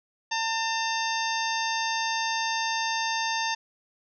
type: harmonic tone with a mistuned harmonic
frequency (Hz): 900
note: A5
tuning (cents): +39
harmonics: 1 / 2 / 3 / 4 / 5 / 6 / 7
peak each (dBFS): -29 / -32 / -34 / -35 / -36 / -37 / -37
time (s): 0.31-3.55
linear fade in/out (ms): 10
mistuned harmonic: 5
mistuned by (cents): +83
effects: none